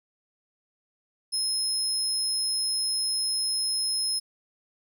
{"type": "tone", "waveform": "30% pulse", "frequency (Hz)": 5160, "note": "E8", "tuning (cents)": -38, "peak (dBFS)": -21, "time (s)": [1.32, 4.2], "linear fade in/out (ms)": 20, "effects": []}